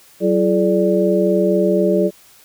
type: tone cluster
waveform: sine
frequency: 188.3 / 341.7 / 425.8 / 586 Hz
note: F#3 / F4 / G#4 / D5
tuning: +31 / -38 / +43 / -4 cents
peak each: -18 dBFS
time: 0.2-2.11 s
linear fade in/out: 50 ms
effects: white hiss -48 dBFS RMS until 2.44 s